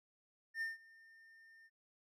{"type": "tone with ADSR envelope", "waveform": "triangle", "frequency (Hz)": 1810, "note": "A6", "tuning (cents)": 48, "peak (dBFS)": -34, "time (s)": [0.54, 1.7], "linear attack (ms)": 74, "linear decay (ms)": 160, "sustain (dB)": -24, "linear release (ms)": 42, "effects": []}